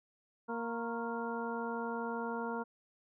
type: harmonic tone with a mistuned harmonic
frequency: 232.6 Hz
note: A#3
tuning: 4 cents flat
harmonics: 1 / 2 / 3 / 4 / 5 / 6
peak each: -40 / -40 / -46 / -41 / -48 / -44 dBFS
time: 0.48-2.64 s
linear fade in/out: 20 ms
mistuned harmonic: 5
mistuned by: -100 cents
effects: none